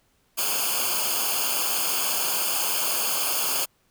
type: noise with comb filter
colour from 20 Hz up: white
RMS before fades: -25 dBFS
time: 0.37-3.66 s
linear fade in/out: 20 ms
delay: 0.52 ms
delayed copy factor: -0.95
effects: pink hiss -66 dBFS RMS until 3.9 s